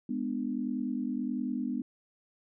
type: chord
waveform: sine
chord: G# diminished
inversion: none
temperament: just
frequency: 207.7 / 249.2 / 299 Hz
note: G#3 / B3 / D4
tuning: 0 / +16 / +31 cents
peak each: -36 / -32 / -37 dBFS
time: 0.09-1.82 s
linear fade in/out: 5 ms
effects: none